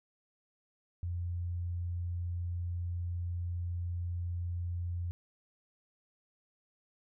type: tone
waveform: sine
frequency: 87.31 Hz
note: F2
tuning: in tune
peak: -33 dBFS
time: 1.03-5.11 s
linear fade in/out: 0 ms
effects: none